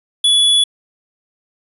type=tone; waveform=square; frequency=3414 Hz; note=G#7; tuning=47 cents sharp; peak=-10 dBFS; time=0.24-0.64 s; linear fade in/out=5 ms; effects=resampled to 32000 Hz + 8-bit